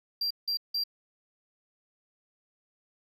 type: tone bursts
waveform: triangle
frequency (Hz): 4734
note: D8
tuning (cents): +13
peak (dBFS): -26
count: 3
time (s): 0.21-0.838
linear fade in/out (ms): 5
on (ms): 96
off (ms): 170
effects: none